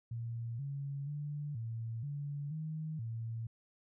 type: tone with pitch steps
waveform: sine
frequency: 116.4 / 139.9 / 146.7 / 114.1 / 143.7 / 156.6 / 114.1 Hz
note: A#2 / C#3 / D3 / A#2 / D3 / D#3 / A#2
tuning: -2 / +16 / -2 / -37 / -37 / +11 / -37 cents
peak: -37 dBFS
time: 0.11-3.47 s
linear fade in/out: 5 ms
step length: 480 ms
effects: none